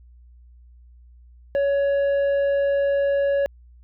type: tone with tanh clipping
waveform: sine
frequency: 560 Hz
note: C#5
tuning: 18 cents sharp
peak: -19 dBFS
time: 1.55-3.46 s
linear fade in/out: 0 ms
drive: 6 dB
effects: added 60 Hz sine -46 dBFS peak until 3.83 s